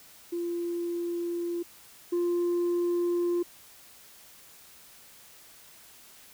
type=tone pair in turn; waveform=sine; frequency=344.6 / 348.6 Hz; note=F4 / F4; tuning=-23 / -3 cents; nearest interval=unison; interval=20 cents; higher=second; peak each=-28 / -22 dBFS; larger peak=second; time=0.32-1.63 / 2.12-3.43 s; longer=neither; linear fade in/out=10 ms; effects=tanh soft clip ceiling -23 dBFS + white hiss -53 dBFS RMS until 6.33 s